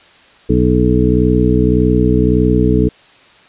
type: harmonic tone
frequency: 61.74 Hz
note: B1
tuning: in tune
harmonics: 1 / 2 / 3 / 4 / 5 / 7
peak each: -16 / -16 / -16 / -16 / -16 / -16 dBFS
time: 0.49-2.89 s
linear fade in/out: 10 ms
effects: white hiss -45 dBFS RMS until 3.48 s + resampled to 8000 Hz